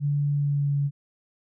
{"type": "tone with pitch glide", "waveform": "sine", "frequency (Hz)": [144.3, 142.07], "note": ["D3", "C#3"], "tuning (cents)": [-30, 43], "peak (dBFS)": -21, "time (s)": [0, 0.91], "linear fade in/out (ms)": 50, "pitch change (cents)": -27, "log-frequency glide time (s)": [0.31, 0.76], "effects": []}